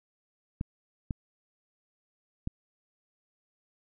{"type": "clicks", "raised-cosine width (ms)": 5, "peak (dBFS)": -19, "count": 3, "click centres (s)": [0.611, 1.108, 2.474], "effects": []}